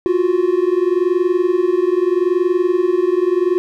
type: tone pair together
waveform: triangle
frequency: 349.2 / 370 Hz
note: F4 / F#4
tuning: 0 / 0 cents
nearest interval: minor second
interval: 100 cents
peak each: -14 dBFS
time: 0.06-3.58 s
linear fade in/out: 0 ms
effects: none